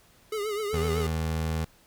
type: tone with vibrato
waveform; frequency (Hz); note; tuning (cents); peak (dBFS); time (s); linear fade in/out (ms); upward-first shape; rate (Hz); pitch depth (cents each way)
square; 420.4; G#4; +21; -29; 0.32-1.07; 5; triangle; 7.9; 91
type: tone with pitch glide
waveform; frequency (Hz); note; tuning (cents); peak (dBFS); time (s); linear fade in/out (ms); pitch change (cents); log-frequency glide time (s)
25% pulse; 80.5 to 79.99; E2 to D#2; -41 to +48; -23; 0.73-1.65; 10; -11; 1.08-1.22
effects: pink hiss -59 dBFS RMS until 1.86 s